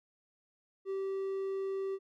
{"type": "tone", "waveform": "triangle", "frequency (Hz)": 387.6, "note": "G4", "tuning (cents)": -20, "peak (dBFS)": -31, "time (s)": [0.85, 1.99], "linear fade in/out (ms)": 50, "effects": []}